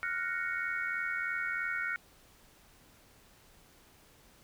sine chord, Gb major seventh, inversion third, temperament equal, 1396.9 / 1480 / 1864.7 / 2217 Hz, F6 / Gb6 / Bb6 / Db7, 0 / 0 / 0 / 0 cents, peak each -37 / -37 / -38 / -38 dBFS, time 0.03-1.96 s, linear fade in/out 0 ms, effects pink hiss -61 dBFS RMS until 4.43 s

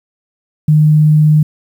sine tone, 152.7 Hz, D#3, 32 cents flat, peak -5 dBFS, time 0.68-1.43 s, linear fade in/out 5 ms, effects 7-bit

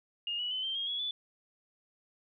sine tone with pitch steps, 2840 / 2937 / 3037 / 3140 / 3247 / 3358 / 3472 Hz, F7 / F#7 / F#7 / G7 / G#7 / G#7 / A7, +28 / -13 / +44 / +2 / -40 / +18 / -24 cents, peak -32 dBFS, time 0.27-1.11 s, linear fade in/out 2 ms, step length 120 ms, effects none

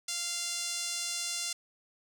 5% pulse tone with band-pass filter, 694 Hz, F5, 11 cents flat, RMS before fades -35 dBFS, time 0.08-1.53 s, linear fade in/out 5 ms, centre 7100 Hz, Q 0.66, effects none

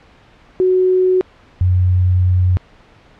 sine tone pair in turn, 370 / 90.99 Hz, F#4 / F#2, 0 / -28 cents, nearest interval 2 octaves, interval 2428 cents, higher first, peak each -10 dBFS, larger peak neither, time 0.6-1.21 / 1.61-2.57 s, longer second, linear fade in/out 0 ms, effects pink hiss -47 dBFS RMS until 3.19 s + low-pass 3000 Hz 12 dB/octave

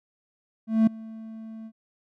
triangle tone with ADSR envelope, 222.1 Hz, A3, 16 cents sharp, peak -12 dBFS, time 0.67-1.72 s, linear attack 200 ms, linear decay 5 ms, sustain -23 dB, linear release 59 ms, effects none

